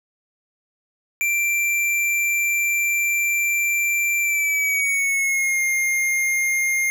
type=tone with pitch glide; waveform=square; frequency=2355 to 2122 Hz; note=D7 to C7; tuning=+4 to +24 cents; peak=-19 dBFS; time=1.21-6.9 s; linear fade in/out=0 ms; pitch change=-180 cents; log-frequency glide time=4.21-5.62 s; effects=none